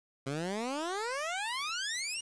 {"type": "exponential sweep", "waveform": "15% pulse", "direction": "up", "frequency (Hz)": [130.81, 2919], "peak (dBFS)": -27, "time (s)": [0.26, 2.21], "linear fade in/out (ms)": 10, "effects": ["resampled to 22050 Hz", "9-bit"]}